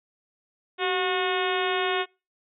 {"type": "harmonic tone with a mistuned harmonic", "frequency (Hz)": 363.4, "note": "F#4", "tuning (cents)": -31, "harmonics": [1, 2, 3, 4, 5, 6, 7, 8, 9, 10], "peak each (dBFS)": [-27, -30, -32, -33, -34, -35, -35, -36, -37, -37], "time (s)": [0.78, 2.06], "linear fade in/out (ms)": 50, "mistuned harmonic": 1, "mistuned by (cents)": 72, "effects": ["noise-tail reverb RT60 0.3 s tail -26 dB re dry"]}